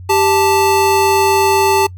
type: tone pair together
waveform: square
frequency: 392 / 880 Hz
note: G4 / A5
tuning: 0 / 0 cents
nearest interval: octave + major second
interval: 1400 cents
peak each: -14 / -13 dBFS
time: 0.09-1.87 s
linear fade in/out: 10 ms
effects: noise-tail reverb RT60 0.1 s tail -24 dB re dry + added 91 Hz sine -29 dBFS peak until 1.97 s